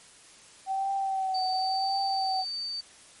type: tone with vibrato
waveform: sine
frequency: 767 Hz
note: G5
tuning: 38 cents flat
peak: -26 dBFS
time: 0.66-2.45 s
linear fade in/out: 50 ms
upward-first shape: triangle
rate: 0.93 Hz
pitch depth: 44 cents each way
type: tone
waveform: sine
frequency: 4589 Hz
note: D8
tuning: 41 cents flat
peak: -31 dBFS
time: 1.34-2.81 s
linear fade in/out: 10 ms
effects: white hiss -53 dBFS RMS until 3.2 s + MP3 48 kbps